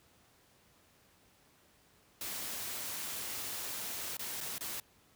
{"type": "noise with dropouts", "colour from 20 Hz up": "white", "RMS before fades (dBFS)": -40, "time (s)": [2.21, 4.8], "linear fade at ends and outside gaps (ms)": 2, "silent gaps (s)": [[4.17, 4.193], [4.406, 4.41], [4.582, 4.608]], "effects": ["pink hiss -66 dBFS RMS until 5.15 s", "high-pass 60 Hz 12 dB/octave"]}